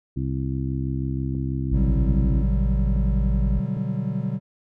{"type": "harmonic tone", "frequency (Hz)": 66.2, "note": "C2", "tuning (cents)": 21, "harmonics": [1, 2, 3, 4, 5], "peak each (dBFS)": [-29, -26, -34, -31, -34], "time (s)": [0.16, 2.43], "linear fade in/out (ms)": 10}
{"type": "click train", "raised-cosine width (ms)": 3, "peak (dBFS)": -24, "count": 4, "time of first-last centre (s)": [1.35, 3.769], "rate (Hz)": 1.24}
{"type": "tone", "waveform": "sine", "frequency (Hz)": 55, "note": "A1", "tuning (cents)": 0, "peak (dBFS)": -19, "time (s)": [1.71, 3.6], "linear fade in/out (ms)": 10}
{"type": "chord", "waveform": "triangle", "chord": "G major seventh", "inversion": "first", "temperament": "equal", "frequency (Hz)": [123.47, 146.83, 185, 196], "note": ["B2", "D3", "F#3", "G3"], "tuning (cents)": [0, 0, 0, 0], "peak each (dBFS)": -27, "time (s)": [1.72, 4.4], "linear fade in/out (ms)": 50}
{"effects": []}